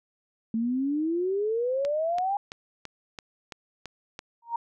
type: exponential sweep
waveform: sine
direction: up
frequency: 220 to 820 Hz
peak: -24 dBFS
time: 0.54-2.37 s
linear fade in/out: 2 ms
type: click train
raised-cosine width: 0.2 ms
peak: -20 dBFS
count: 8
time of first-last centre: 1.85-4.191 s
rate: 2.99 Hz
type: tone with exponential growth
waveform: sine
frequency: 933 Hz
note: A#5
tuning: 1 cent sharp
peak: -22 dBFS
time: 4.42-4.56 s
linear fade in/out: 5 ms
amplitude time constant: 29 ms
effects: none